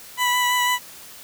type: tone with vibrato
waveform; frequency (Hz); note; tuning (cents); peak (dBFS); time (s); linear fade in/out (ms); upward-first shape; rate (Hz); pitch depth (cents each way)
20% pulse; 987.8; B5; 0; -13; 0.17-0.79; 50; sine; 6; 14
effects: white hiss -42 dBFS RMS until 1.23 s